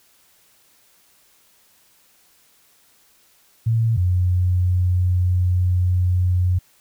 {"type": "tone pair in turn", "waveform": "sine", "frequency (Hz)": [113.7, 90.34], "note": ["A#2", "F#2"], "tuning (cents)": [-43, -41], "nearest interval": "major third", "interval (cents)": 398, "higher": "first", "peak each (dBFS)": -15, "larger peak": "neither", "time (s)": [[3.66, 3.97], [3.97, 6.59]], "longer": "second", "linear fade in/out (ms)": 10, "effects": ["white hiss -57 dBFS RMS until 6.8 s"]}